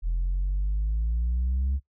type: exponential sweep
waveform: sine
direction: up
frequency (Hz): 41.2 to 69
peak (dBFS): -21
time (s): 0.02-1.8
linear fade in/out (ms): 50
effects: noise-tail reverb RT60 0.1 s tail -17 dB re dry + tanh soft clip ceiling -21 dBFS